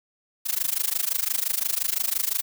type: noise with amplitude modulation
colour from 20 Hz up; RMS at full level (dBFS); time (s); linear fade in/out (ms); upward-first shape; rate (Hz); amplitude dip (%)
blue; -22; 0.45-2.42; 20; sine; 25.8; 95
effects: none